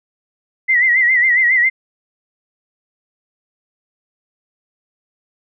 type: tone with vibrato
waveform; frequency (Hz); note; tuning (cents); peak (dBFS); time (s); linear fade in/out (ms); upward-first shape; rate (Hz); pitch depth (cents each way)
sine; 1995; B6; +17; -10; 0.68-1.7; 20; sine; 7.3; 92
effects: none

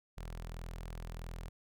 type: tone with notch filter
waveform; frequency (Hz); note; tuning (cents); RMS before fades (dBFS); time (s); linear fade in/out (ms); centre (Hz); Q
sawtooth; 41.53; E1; +14; -44; 0.17-1.49; 10; 290; 1.7
effects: none

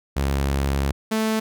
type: tone pair in turn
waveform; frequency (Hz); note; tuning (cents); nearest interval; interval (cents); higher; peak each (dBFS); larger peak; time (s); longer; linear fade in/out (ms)
sawtooth; 69 / 219.6; C#2 / A3; -7 / -3; octave + minor sixth; 2004; second; -16; neither; 0.16-0.92 / 1.11-1.4; first; 10
effects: none

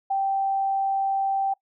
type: tone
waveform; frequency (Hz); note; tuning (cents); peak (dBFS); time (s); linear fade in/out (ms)
sine; 781; G5; -7; -21; 0.1-1.54; 10
effects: noise-tail reverb RT60 0.1 s tail -22 dB re dry

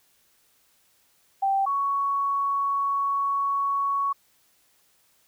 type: tone pair in turn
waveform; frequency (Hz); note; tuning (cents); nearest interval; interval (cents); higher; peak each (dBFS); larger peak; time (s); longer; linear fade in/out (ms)
sine; 782 / 1115.1; G5 / C#6; -4 / +10; tritone; 614; second; -20 / -22; first; 1.42-1.66 / 1.66-4.13; second; 10
effects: white hiss -64 dBFS RMS until 5.27 s

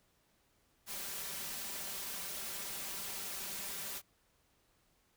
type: noise with comb filter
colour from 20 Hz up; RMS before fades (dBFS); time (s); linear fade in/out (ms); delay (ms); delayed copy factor
white; -42; 0.86-4.02; 50; 5.1; +0.6
effects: pink hiss -73 dBFS RMS until 5.16 s

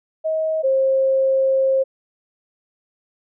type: tone pair in turn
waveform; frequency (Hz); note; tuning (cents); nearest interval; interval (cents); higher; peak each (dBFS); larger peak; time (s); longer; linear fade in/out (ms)
sine; 634 / 533.1; D#5 / C5; +32 / +32; minor third; 300; first; -18 / -14; second; 0.24-0.63 / 0.63-1.84; second; 20
effects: none

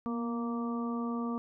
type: harmonic tone with a mistuned harmonic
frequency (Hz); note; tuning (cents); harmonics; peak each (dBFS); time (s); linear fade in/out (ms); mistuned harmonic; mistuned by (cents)
233.1; A#3; 0; 1 / 2 / 3 / 4 / 5; -32 / -41 / -46 / -46 / -41; 0.06-1.38; 0; 1; +33
effects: none

